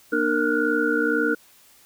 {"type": "tone cluster", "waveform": "sine", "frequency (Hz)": [239.5, 301.3, 462.2, 1414, 1476], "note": ["A#3", "D4", "A#4", "F6", "F#6"], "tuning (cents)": [47, 44, -15, 21, -5], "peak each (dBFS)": [-29, -24, -24, -26, -26], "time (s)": [0.12, 1.35], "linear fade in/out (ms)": 10, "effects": ["white hiss -54 dBFS RMS until 1.85 s"]}